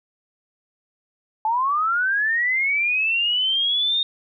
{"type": "linear sweep", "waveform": "sine", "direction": "up", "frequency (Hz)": [854, 3697], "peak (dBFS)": -18, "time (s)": [1.45, 4.03], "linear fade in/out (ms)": 2, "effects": []}